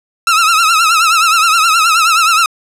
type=tone with vibrato; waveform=sawtooth; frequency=1318.5 Hz; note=E6; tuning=in tune; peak=-4 dBFS; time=0.27-2.46 s; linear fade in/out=2 ms; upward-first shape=triangle; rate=9.5 Hz; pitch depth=110 cents each way; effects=low-pass 11000 Hz 12 dB/octave